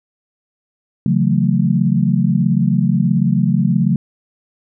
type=chord; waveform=sine; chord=F# minor seventh; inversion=second; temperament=just; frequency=138.75 / 166.5 / 185 / 222 Hz; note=C#3 / E3 / F#3 / A3; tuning=+2 / +18 / 0 / +16 cents; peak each=-17 / -19 / -16 / -18 dBFS; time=1.06-3.96 s; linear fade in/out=2 ms; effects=none